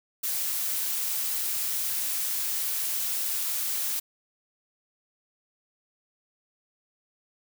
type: noise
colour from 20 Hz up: blue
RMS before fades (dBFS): -29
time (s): 0.23-4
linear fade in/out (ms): 10
effects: none